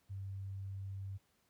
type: tone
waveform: sine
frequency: 97.3 Hz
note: G2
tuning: 12 cents flat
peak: -40 dBFS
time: 0.09-1.18 s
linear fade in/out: 20 ms
effects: pink hiss -75 dBFS RMS until 1.49 s + high-pass 60 Hz 12 dB/octave